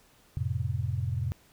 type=chord; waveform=sine; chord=F major; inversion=none; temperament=equal with one note detuned; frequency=88.78 / 110 / 130.81 Hz; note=F2 / A2 / C3; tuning=+29 / 0 / 0 cents; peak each=-32 dBFS; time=0.37-1.32 s; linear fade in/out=0 ms; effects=pink hiss -61 dBFS RMS until 1.52 s